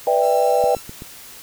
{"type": "chord", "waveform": "sine", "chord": "E minor seventh", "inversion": "second", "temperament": "just", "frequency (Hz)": [494.4, 593.3, 659.3, 791.1], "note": ["B4", "D5", "E5", "G5"], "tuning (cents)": [2, 18, 0, 16], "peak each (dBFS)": [-18, -20, -22, -19], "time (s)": [0.07, 0.75], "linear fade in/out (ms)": 2}
{"type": "tone with vibrato", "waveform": "5% pulse", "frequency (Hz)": 1343, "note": "E6", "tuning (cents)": 32, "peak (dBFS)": -25, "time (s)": [0.2, 0.83], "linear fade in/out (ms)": 50, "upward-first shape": "sine", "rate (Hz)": 15, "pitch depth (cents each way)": 11}
{"type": "click train", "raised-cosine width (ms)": 3, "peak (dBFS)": -21, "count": 4, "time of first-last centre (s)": [0.64, 1.021], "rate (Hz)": 7.87}
{"effects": ["white hiss -40 dBFS RMS until 1.42 s"]}